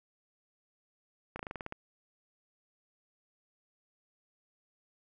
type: slowing click train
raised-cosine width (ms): 0.5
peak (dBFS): -24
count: 9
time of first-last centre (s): 1.36-1.724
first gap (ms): 33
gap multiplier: 1.09
effects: none